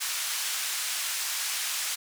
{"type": "band-pass noise", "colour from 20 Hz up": "white", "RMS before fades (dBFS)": -31, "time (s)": [0, 1.96], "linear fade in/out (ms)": 20, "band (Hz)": [1300, 9700], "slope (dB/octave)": 12, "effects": []}